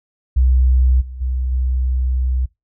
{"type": "tone with level steps", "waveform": "sine", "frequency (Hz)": 63.6, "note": "C2", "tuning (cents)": -48, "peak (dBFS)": [-10, -28, -17, -15], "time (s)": [0.36, 2.46], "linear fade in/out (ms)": 10, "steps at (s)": [1, 1.2, 1.51], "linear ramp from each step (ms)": 20, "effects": ["noise-tail reverb RT60 0.2 s tail -23 dB re dry"]}